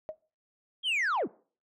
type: tone with exponential decay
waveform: sine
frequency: 625 Hz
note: D#5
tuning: 8 cents sharp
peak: -29 dBFS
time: 0.09-0.17 s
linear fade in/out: 0 ms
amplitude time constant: 16 ms
type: linear sweep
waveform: sine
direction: down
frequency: 3302 to 130 Hz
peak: -23 dBFS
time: 0.83-1.28 s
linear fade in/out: 50 ms
effects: noise-tail reverb RT60 0.4 s tail -22 dB re dry + tanh soft clip ceiling -25 dBFS